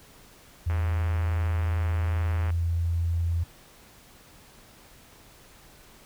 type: tone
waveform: sine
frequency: 84.5 Hz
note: E2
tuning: 43 cents sharp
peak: -23 dBFS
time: 0.66-3.44 s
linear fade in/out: 10 ms
type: click train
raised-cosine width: 0.5 ms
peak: -23 dBFS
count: 194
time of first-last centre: 0.7-2.504 s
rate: 107 Hz
effects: pink hiss -53 dBFS RMS until 6.05 s